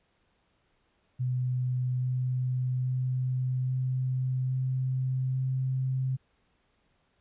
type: tone with pitch steps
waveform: sine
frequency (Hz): 126.2 / 127.08 / 127.96 / 128.85 / 129.75 / 130.65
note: B2 / B2 / C3 / C3 / C3 / C3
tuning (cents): +38 / +50 / -38 / -26 / -14 / -2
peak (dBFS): -26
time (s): 1.19-6.17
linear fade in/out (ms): 20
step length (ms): 830
effects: pink hiss -71 dBFS RMS until 7.2 s + resampled to 8000 Hz